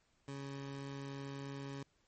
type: tone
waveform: 20% pulse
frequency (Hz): 138.59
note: C#3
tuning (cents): 0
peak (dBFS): -38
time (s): 0.28-1.83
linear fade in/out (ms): 2
effects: pink hiss -75 dBFS RMS until 2.07 s + MP3 32 kbps